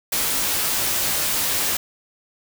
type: noise with comb filter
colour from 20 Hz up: white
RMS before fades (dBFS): -22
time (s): 0.12-1.77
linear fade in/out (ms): 5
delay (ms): 16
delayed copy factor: -0.55
effects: none